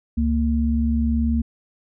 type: tone pair together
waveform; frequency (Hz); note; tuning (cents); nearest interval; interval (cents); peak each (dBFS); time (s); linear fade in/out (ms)
sine; 70.5 / 230.2; C#2 / A#3; +30 / -22; octave + minor sixth; 2048; -20; 0.17-1.42; 10
effects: none